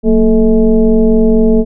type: tone with frequency modulation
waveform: sine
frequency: 229.2 Hz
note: A#3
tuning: 29 cents flat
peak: -5 dBFS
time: 0.03-1.65 s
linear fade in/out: 50 ms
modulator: 207 Hz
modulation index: 1.2
effects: none